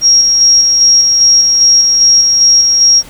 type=tone with tremolo; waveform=sine; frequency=5600 Hz; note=F8; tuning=4 cents sharp; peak=-3 dBFS; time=0.01-3.03 s; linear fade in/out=50 ms; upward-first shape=square; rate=2.5 Hz; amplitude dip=30%; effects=pink hiss -35 dBFS RMS until 3.09 s